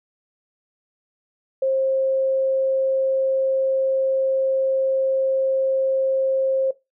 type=tone; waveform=sine; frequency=532 Hz; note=C5; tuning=29 cents sharp; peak=-17 dBFS; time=1.62-6.71 s; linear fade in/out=5 ms; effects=noise-tail reverb RT60 0.2 s tail -18 dB re dry